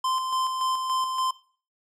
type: tone with tremolo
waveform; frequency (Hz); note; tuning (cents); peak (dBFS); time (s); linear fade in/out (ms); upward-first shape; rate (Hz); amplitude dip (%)
square; 1038; C6; -14; -24; 0.04-1.31; 5; square; 3.5; 40
effects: noise-tail reverb RT60 0.4 s tail -17 dB re dry + low-pass 9000 Hz 12 dB/octave